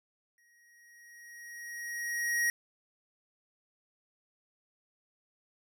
square tone with exponential growth, 1891 Hz, A#6, 24 cents sharp, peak -26 dBFS, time 0.38-2.5 s, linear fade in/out 1 ms, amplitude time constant 460 ms, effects none

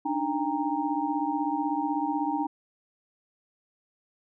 sine tone cluster, 290.4 / 306.5 / 800 / 930 Hz, D4 / D#4 / G5 / A#5, -19 / -26 / +35 / -4 cents, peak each -31 dBFS, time 0.05-2.47 s, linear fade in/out 10 ms, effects none

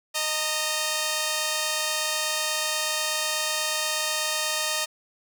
5% pulse tone pair together, 620 / 915.9 Hz, D#5 / A#5, -6 / -31 cents, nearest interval perfect fifth, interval 675 cents, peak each -15 / -17 dBFS, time 0.14-4.86 s, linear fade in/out 20 ms, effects none

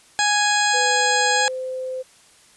harmonic tone, 830.6 Hz, G#5, in tune, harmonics 1 / 2 / 3 / 4 / 5 / 6 / 8 / 9 / 10, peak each -21 / -21 / -28 / -27 / -27 / -30 / -29 / -26 / -37 dBFS, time 0.19-1.48 s, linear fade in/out 0 ms
sine tone with pitch glide, 500 to 515.8 Hz, B4 to C5, +21 to -25 cents, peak -25 dBFS, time 0.73-2.03 s, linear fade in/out 20 ms, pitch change +54 cents, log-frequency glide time 1.33-1.47 s
effects white hiss -52 dBFS RMS until 2.56 s + resampled to 24000 Hz

